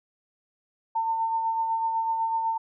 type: tone with tremolo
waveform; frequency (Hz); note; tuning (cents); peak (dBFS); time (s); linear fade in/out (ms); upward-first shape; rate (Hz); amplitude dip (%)
sine; 902; A5; +43; -22; 0.95-2.58; 10; sine; 8; 35
effects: none